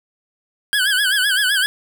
25% pulse tone with vibrato, 1583 Hz, G6, 17 cents sharp, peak -11 dBFS, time 0.73-1.66 s, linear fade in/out 0 ms, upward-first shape sine, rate 7.8 Hz, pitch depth 120 cents each way, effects none

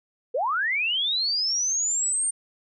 sine linear sweep, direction up, 440 to 8870 Hz, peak -22 dBFS, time 0.34-2.31 s, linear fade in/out 10 ms, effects none

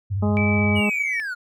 sine tone with vibrato, 98 Hz, G2, in tune, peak -21 dBFS, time 0.1-0.81 s, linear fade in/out 20 ms, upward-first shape sine, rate 16 Hz, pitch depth 96 cents each way
harmonic tone, 207.7 Hz, G#3, in tune, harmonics 1 / 2 / 3 / 4 / 5 / 6, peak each -20 / -28 / -30 / -32 / -38 / -37 dBFS, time 0.22-0.9 s, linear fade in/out 10 ms
sine tone with pitch glide, 2309 to 2279 Hz, D7 to C#7, -30 to +47 cents, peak -23 dBFS, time 0.37-1.2 s, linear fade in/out 0 ms, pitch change -23 cents, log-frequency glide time 0.49-0.85 s
triangle linear sweep, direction down, 2960 to 1396.9 Hz, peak -24 dBFS, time 0.75-1.35 s, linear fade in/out 20 ms
effects none

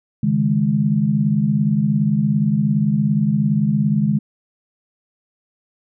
sine chord, C# suspended second, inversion none, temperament just, 138.59 / 155.92 / 207.9 Hz, C#3 / D#3 / G#3, 0 / +4 / +2 cents, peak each -21 / -19 / -17 dBFS, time 0.23-4.19 s, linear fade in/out 5 ms, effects none

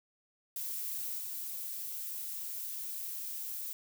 violet noise with level steps, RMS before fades -38 / -40 dBFS, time 0.56-3.73 s, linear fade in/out 2 ms, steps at 1.18 s, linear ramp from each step 10 ms, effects none

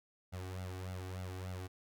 sawtooth tone with flanger, 92.5 Hz, F#2, in tune, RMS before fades -43 dBFS, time 0.32-1.68 s, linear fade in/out 20 ms, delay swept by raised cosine 1.4 to 2.7 ms, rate 3.4 Hz, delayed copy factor +0.85, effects none

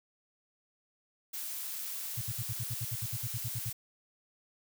blue noise, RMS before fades -39 dBFS, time 1.33-3.73 s, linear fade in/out 10 ms
sine tone bursts, 116.1 Hz, A#2, 7 cents flat, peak -33 dBFS, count 15, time 2.17-3.699 s, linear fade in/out 10 ms, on 45 ms, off 61 ms
effects none

